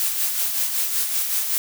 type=noise with tremolo; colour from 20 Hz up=blue; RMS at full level=-21 dBFS; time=0-1.58 s; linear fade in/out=0 ms; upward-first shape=sine; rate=5.3 Hz; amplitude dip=45%; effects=none